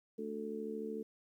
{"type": "harmonic tone", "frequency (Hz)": 73.42, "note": "D2", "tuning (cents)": 0, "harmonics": [3, 4, 5, 6], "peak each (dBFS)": [-43, -47, -48, -41], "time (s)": [0.18, 1.03], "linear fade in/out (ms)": 10, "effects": ["12-bit"]}